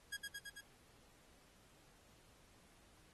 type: tone with echo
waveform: sawtooth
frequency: 1644 Hz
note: G#6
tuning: 18 cents flat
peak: -38 dBFS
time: 0.12-0.17 s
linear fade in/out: 10 ms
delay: 110 ms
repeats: 4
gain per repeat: -2 dB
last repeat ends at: 0.61 s
effects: pink hiss -68 dBFS RMS until 3.13 s + AAC 32 kbps